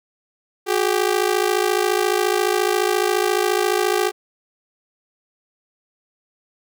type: ring-modulated tone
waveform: sawtooth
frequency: 392 Hz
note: G4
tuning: in tune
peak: -10 dBFS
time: 0.66-4.12 s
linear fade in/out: 50 ms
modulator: 27.2 Hz
effects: none